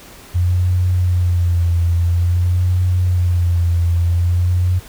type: tone with vibrato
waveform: sine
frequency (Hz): 88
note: F2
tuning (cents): +14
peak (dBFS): -12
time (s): 0.34-4.8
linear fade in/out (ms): 20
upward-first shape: sine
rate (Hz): 0.5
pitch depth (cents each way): 51
effects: pink hiss -40 dBFS RMS until 4.88 s